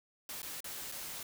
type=noise with dropouts; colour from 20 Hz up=white; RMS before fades=-43 dBFS; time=0.29-1.23 s; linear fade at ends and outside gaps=2 ms; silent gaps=0.419-0.429 / 0.605-0.643 / 0.917-0.921 s; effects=none